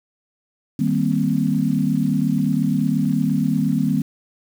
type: chord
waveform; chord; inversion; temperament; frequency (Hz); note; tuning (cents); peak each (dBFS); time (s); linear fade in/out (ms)
sine; C minor seventh; first; equal; 155.56 / 196 / 233.1 / 261.6; Eb3 / G3 / Bb3 / C4; 0 / 0 / 0 / 0; -22; 0.79-4.02; 5
effects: 7-bit